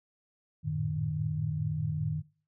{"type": "tone cluster", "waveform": "sine", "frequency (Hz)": [91.6, 108.9, 113.8, 153], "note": ["F#2", "A2", "A#2", "D#3"], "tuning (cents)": [-17, -17, -41, -29], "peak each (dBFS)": [-38, -38, -38, -30], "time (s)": [0.63, 2.23], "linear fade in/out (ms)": 50, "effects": ["noise-tail reverb RT60 0.4 s tail -19 dB re dry"]}